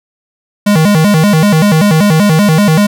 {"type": "tone with vibrato", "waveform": "square", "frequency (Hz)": 180.3, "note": "F#3", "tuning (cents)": -45, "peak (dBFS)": -6, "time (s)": [0.66, 2.87], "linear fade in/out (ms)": 10, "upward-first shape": "square", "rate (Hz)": 5.2, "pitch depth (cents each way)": 230, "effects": []}